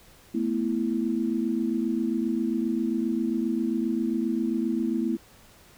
sine chord, A suspended second, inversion none, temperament just, 220 / 247.5 / 330 Hz, A3 / B3 / E4, 0 / +4 / +2 cents, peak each -28 dBFS, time 0.34-5.17 s, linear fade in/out 10 ms, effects pink hiss -54 dBFS RMS until 5.77 s

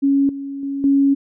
sine tone with level steps, 277.2 Hz, C#4, in tune, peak -12 / -25 / -21 / -11 dBFS, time 0.02-1.15 s, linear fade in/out 20 ms, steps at 0.29 / 0.63 / 0.84 s, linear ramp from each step 2 ms, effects none

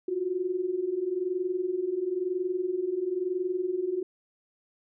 sine tone pair together, 349.1 / 370.1 Hz, F4 / F#4, -1 / 0 cents, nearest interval minor second, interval 101 cents, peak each -32 / -28 dBFS, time 0.08-4.03 s, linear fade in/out 5 ms, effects none

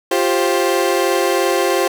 30% pulse chord, F suspended second, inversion none, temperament equal with one note detuned, 349.2 / 392 / 528.1 Hz, F4 / G4 / C5, 0 / 0 / +16 cents, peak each -16 dBFS, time 0.11-1.88 s, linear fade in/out 5 ms, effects none

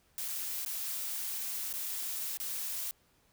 blue noise with dropouts, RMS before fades -37 dBFS, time 0.18-2.91 s, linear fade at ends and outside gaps 0 ms, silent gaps 0.28-0.284 / 0.649-0.661 / 1.728-1.738 / 2.372-2.4 s, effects pink hiss -69 dBFS RMS until 3.32 s

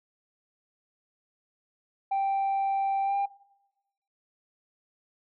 sine tone with pitch glide, 784 to 797.2 Hz, G5 to G5, 0 to +29 cents, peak -22 dBFS, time 2.11-3.26 s, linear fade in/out 10 ms, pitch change +29 cents, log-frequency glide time 3.03-3.15 s, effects noise-tail reverb RT60 1.0 s tail -23 dB re dry + tanh soft clip ceiling -23 dBFS

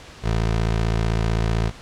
20% pulse tone, 55.7 Hz, A1, 22 cents sharp, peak -14 dBFS, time 0.22-1.72 s, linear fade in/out 50 ms, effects pink hiss -42 dBFS RMS until 1.81 s + low-pass 6000 Hz 12 dB/octave

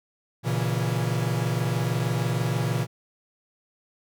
45% pulse chord, A# diminished, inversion none, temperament equal with one note detuned, 118.44 / 138.59 / 164.81 Hz, A#2 / C#3 / E3, +28 / 0 / 0 cents, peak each -26 / -29 / -29 dBFS, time 0.43-2.87 s, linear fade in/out 50 ms, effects none

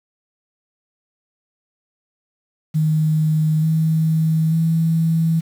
sine tone with pitch steps, 155.7 / 159.34 / 163.06 Hz, D#3 / D#3 / E3, +2 / +42 / -19 cents, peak -14 dBFS, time 2.74-5.41 s, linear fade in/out 20 ms, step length 890 ms, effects 7-bit

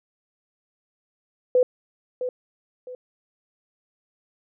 sine tone with echo, 502 Hz, B4, 28 cents sharp, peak -14 dBFS, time 1.55-1.63 s, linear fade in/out 2 ms, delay 660 ms, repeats 2, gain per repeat -10 dB, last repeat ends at 2.95 s, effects none

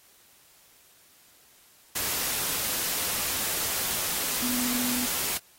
sine tone in noise, 246.9 Hz, B3, in tune, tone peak -30 dBFS, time 4.42-5.06 s, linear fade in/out 10 ms, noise white, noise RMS -29 dBFS, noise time 1.95-5.38 s, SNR -4 dB, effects white hiss -58 dBFS RMS until 5.58 s + AAC 48 kbps

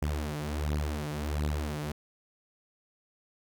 sawtooth beating tone pair, 73.8 / 75.2 Hz, D2 / D2, +9 / +42 cents, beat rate 1.4 Hz, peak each -29 dBFS, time 0.02-1.92 s, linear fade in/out 5 ms, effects none

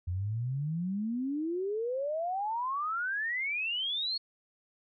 sine exponential sweep, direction up, 85.5 to 4385 Hz, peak -30 dBFS, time 0.07-4.18 s, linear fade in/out 10 ms, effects none

